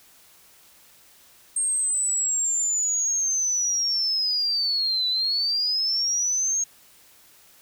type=linear two-way sweep; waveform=sine; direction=down then up; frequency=8580 to 3951 to 6550 Hz; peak=-21 dBFS; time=1.56-6.64 s; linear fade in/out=5 ms; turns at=5.08 s; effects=white hiss -54 dBFS RMS until 7.61 s